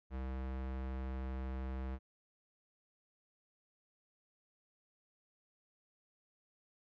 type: tone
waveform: square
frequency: 65.2 Hz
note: C2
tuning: 5 cents flat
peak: -39 dBFS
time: 0.1-1.99 s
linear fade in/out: 50 ms
effects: low-pass 2000 Hz 12 dB/octave